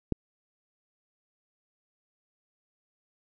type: click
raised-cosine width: 3 ms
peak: -13 dBFS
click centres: 0.123 s
effects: none